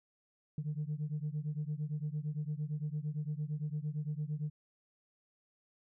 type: beating tone pair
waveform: sine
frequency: 146.83 / 155.63 Hz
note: D3 / D#3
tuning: 0 / +1 cents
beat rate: 8.8 Hz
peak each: -36 / -37 dBFS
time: 0.58-4.5 s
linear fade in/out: 2 ms
effects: tanh soft clip ceiling -30 dBFS